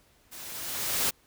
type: noise with level ramp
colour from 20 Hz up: white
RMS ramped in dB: -44 to -25 dBFS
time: 0.31-1.11 s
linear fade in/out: 20 ms
effects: pink hiss -63 dBFS RMS until 1.26 s